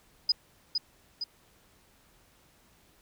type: tone with echo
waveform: sine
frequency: 4978 Hz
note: D#8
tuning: in tune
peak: -20 dBFS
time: 0.29-0.32 s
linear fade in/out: 5 ms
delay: 460 ms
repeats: 2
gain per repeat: -5 dB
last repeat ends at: 1.24 s
effects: pink hiss -63 dBFS RMS until 3.01 s